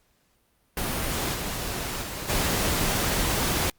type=noise with level steps; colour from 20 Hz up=pink; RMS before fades=-28 / -31 / -34 / -25 dBFS; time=0.77-3.7 s; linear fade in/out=2 ms; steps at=1.33 / 2.01 / 2.28 s; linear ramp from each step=20 ms; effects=pink hiss -67 dBFS RMS until 3.78 s + Opus 48 kbps